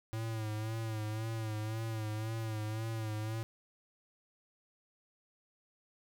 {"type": "tone with vibrato", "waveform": "square", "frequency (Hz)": 110, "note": "A2", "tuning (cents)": 0, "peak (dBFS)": -36, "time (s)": [0.13, 3.43], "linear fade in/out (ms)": 0, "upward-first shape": "sine", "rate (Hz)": 1.9, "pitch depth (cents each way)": 50, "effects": []}